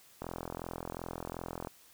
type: click train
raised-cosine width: 1 ms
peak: -24 dBFS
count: 63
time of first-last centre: 0.22-1.672 s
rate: 42.7 Hz
effects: white hiss -60 dBFS RMS until 1.93 s